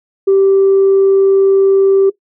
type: tone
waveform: sine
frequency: 389.6 Hz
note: G4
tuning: 11 cents flat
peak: -5 dBFS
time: 0.27-2.1 s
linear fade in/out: 10 ms
effects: noise-tail reverb RT60 0.1 s tail -17 dB re dry + tanh soft clip ceiling -3 dBFS